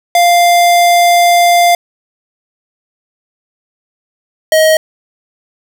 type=tone pair in turn; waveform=square; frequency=697 / 630.7 Hz; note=F5 / D#5; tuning=-4 / +23 cents; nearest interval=major second; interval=173 cents; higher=first; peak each=-6 dBFS; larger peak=neither; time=0.15-1.75 / 4.52-4.77 s; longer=first; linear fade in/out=2 ms; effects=8-bit